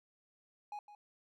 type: tone with echo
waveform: triangle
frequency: 830.6 Hz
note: G#5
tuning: in tune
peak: -39 dBFS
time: 0.72-0.79 s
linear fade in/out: 2 ms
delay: 160 ms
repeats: 1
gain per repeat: -12 dB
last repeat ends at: 0.95 s
effects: none